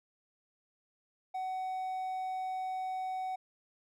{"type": "tone", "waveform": "triangle", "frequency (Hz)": 750, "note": "F#5", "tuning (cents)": 23, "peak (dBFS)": -32, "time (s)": [1.34, 3.36], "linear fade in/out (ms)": 10, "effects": []}